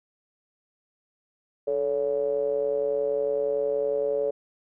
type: ring-modulated tone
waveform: triangle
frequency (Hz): 65.41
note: C2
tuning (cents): 0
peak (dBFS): -18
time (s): 1.67-4.31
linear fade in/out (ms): 10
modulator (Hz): 500
effects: none